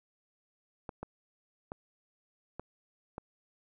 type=clicks; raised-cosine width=1 ms; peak=-25 dBFS; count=5; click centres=0.892 / 1.03 / 1.719 / 2.596 / 3.181 s; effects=none